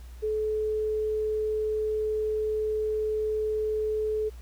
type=tone; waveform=sine; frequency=430.7 Hz; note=A4; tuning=37 cents flat; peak=-25 dBFS; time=0.22-4.3 s; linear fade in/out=20 ms; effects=added 60 Hz sine -41 dBFS peak until 4.41 s + pink hiss -57 dBFS RMS until 4.41 s